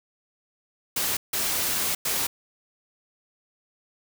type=noise bursts at uneven times; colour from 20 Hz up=white; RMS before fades=-26 dBFS; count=3; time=0.96-1.17 / 1.33-1.95 / 2.05-2.27 s; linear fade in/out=5 ms; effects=none